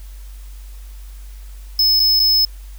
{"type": "tone with dropouts", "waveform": "square", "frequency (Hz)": 5200, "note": "E8", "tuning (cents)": -24, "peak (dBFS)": -12, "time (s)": [1.79, 2.45], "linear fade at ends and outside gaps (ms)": 2, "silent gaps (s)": [[1.996, 2], [2.195, 2.199]], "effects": ["added 48 Hz sine -32 dBFS peak until 2.78 s", "white hiss -49 dBFS RMS until 2.78 s"]}